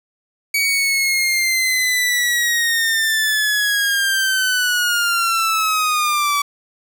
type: linear sweep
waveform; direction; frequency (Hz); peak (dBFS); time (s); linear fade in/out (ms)
sawtooth; down; 2268 to 1142; -12; 0.54-6.42; 5
effects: none